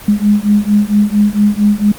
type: beating tone pair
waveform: sine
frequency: 205.1 / 209.5 Hz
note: G#3 / G#3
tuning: -21 / +15 cents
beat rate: 4.4 Hz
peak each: -11 dBFS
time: 0.08-1.92 s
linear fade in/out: 5 ms
effects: pink hiss -32 dBFS RMS until 1.98 s + Opus 24 kbps